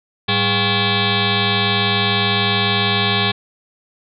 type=tone with frequency modulation; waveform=sine; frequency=1710 Hz; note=A6; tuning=50 cents flat; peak=-14 dBFS; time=0.28-3.32 s; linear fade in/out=10 ms; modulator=303 Hz; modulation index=7.3; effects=none